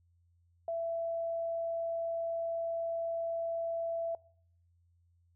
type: tone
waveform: sine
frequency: 667 Hz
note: E5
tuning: 20 cents sharp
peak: -32 dBFS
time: 0.68-4.15 s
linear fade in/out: 2 ms
effects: noise-tail reverb RT60 0.6 s tail -22 dB re dry + added 86 Hz sine -66 dBFS peak until 5.35 s